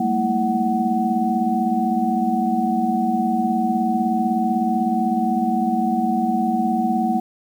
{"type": "tone cluster", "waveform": "sine", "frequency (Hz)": [194.4, 210.6, 230.3, 326.6, 746], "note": ["G3", "G#3", "A#3", "E4", "F#5"], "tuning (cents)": [-14, 24, -21, -16, 14], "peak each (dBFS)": [-28, -26, -21, -27, -21], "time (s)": [0, 7.2], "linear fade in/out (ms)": 5, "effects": ["8-bit"]}